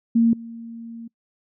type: tone with level steps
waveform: sine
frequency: 230.5 Hz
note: A#3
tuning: 19 cents flat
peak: -13 / -33 dBFS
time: 0.15-1.08 s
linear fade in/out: 10 ms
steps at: 0.33 s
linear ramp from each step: 2 ms
effects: noise-tail reverb RT60 0.1 s tail -25 dB re dry